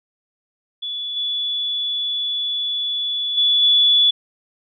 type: tone with level steps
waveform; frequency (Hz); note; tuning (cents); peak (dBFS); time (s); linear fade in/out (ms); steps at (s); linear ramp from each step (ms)
sine; 3433; A7; -43; -24 / -20 / -13 / -11; 0.82-4.11; 10; 1.16 / 3.37 / 3.62; 10
effects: none